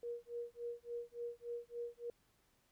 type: tone with tremolo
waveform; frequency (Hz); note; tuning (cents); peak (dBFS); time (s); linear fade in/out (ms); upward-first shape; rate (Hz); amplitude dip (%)
sine; 474.8; A#4; +32; -39; 0.03-2.1; 2; sine; 3.5; 100
effects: pink hiss -75 dBFS RMS until 2.71 s